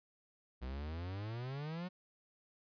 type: exponential sweep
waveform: 45% pulse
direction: up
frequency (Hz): 61 to 185.6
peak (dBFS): -40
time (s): 0.61-1.89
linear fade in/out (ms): 20
effects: resampled to 11025 Hz